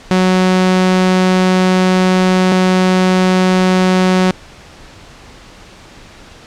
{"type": "tone pair in turn", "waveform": "sawtooth", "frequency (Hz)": [185, 185], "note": ["F#3", "F#3"], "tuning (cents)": [0, 0], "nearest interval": "unison", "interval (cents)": 0, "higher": "neither", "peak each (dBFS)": -5, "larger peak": "neither", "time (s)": [[0.11, 2.52], [2.52, 4.31]], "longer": "first", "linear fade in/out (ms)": 0, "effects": ["pink hiss -38 dBFS RMS until 6.46 s", "low-pass 6000 Hz 12 dB/octave"]}